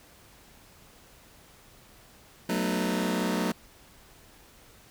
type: chord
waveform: sawtooth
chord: B dominant seventh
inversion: second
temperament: just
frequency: 185.21 / 222.2 / 246.9 / 308.7 Hz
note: F#3 / A3 / B3 / D#4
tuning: +2 / +17 / 0 / -14 cents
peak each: -26 / -27 / -29 / -30 dBFS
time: 2.49-3.52 s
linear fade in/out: 5 ms
effects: pink hiss -55 dBFS RMS until 4.9 s